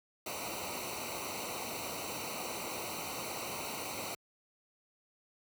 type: noise with comb filter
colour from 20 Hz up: pink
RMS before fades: -40 dBFS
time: 0.26-4.15 s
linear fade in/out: 5 ms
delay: 0.59 ms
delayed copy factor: -0.9
effects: high-pass 60 Hz 12 dB/octave